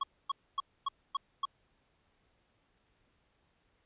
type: tone bursts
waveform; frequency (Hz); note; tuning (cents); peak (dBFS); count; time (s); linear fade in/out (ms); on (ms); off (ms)
square; 1103; C#6; -9; -30; 6; 0.01-1.454; 5; 24; 260
effects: pink hiss -73 dBFS RMS until 3.85 s + resampled to 8000 Hz